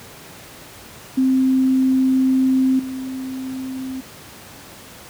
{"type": "tone with level steps", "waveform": "sine", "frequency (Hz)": 261.6, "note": "C4", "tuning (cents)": 0, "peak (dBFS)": [-13, -25], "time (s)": [1.17, 4.01], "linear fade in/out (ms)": 10, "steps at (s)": 2.79, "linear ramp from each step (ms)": 5, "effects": ["pink hiss -40 dBFS RMS until 5.09 s", "high-pass 80 Hz 12 dB/octave"]}